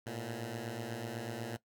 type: beating tone pair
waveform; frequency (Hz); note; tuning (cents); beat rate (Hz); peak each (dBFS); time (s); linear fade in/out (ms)
10% pulse; 110 / 118.1; A2 / A#2; 0 / +23; 8.1; -35 / -32; 0.06-1.57; 10
effects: noise-tail reverb RT60 0.1 s tail -18 dB re dry